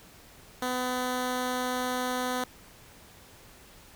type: tone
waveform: 10% pulse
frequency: 251.6 Hz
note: B3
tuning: 32 cents sharp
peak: -20 dBFS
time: 0.62-2.44 s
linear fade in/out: 2 ms
effects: pink hiss -53 dBFS RMS until 3.95 s